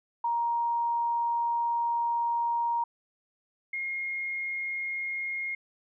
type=tone pair in turn; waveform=sine; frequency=939 / 2142 Hz; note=A#5 / C7; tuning=+12 / +40 cents; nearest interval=octave + major second; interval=1428 cents; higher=second; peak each=-25 / -30 dBFS; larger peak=first; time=0.24-2.84 / 3.73-5.55 s; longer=first; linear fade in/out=5 ms; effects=none